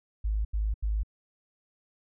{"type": "tone bursts", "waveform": "sine", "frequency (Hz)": 52.8, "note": "G#1", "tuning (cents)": 29, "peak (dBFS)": -25, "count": 3, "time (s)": [0.24, 1.034], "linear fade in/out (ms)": 10, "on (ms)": 210, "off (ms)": 82, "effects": []}